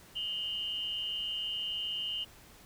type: tone pair together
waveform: sine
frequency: 2860 / 3073 Hz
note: F7 / G7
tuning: +41 / -35 cents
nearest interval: minor second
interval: 124 cents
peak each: -35 / -37 dBFS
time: 0.15-2.25 s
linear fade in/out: 20 ms
effects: pink hiss -56 dBFS RMS until 2.65 s